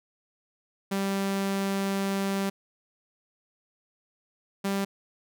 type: tone pair in turn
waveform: sawtooth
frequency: 196 / 196.9 Hz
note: G3 / G3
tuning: 0 / +8 cents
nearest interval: unison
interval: 8 cents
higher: second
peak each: -22 dBFS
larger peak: neither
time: 0.91-2.5 / 4.64-4.85 s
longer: first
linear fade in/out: 10 ms
effects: none